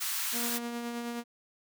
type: high-pass noise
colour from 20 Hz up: white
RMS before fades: -33 dBFS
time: 0-0.59 s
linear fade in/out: 20 ms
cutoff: 990 Hz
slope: 24 dB/octave
type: tone with tremolo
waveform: sawtooth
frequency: 237 Hz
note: A#3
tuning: 29 cents sharp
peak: -29 dBFS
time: 0.32-1.24 s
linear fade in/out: 50 ms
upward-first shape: triangle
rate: 9.5 Hz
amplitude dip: 35%
effects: none